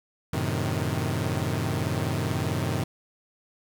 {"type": "chord", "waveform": "sawtooth", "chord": "F# diminished seventh", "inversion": "none", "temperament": "equal with one note detuned", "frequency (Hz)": [92.5, 110.7, 130.81, 155.56], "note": ["F#2", "A2", "C3", "Eb3"], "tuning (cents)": [0, 11, 0, 0], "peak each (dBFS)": -27, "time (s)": [0.33, 2.84], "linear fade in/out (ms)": 5, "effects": ["9-bit"]}